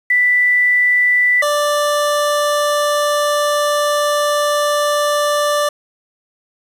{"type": "tone pair in turn", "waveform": ["sine", "25% pulse"], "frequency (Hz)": [1978, 588.1], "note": ["B6", "D5"], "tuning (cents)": [2, 2], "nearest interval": "octave + major sixth", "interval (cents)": 2100, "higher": "first", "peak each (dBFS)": [-10, -10], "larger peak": "neither", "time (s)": [[0.1, 1.42], [1.42, 5.69]], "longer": "second", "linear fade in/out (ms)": 5, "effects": ["resampled to 32000 Hz", "7-bit"]}